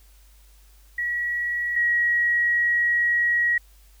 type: tone pair in turn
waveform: sine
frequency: 1922 / 1905.4 Hz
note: B6 / A#6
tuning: -48 / +37 cents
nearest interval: unison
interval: 15 cents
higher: first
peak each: -23 / -18 dBFS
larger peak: second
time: 0.98-1.76 / 1.76-3.58 s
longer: second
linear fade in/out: 5 ms
effects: added 50 Hz sine -50 dBFS peak until 4 s + white hiss -59 dBFS RMS until 4 s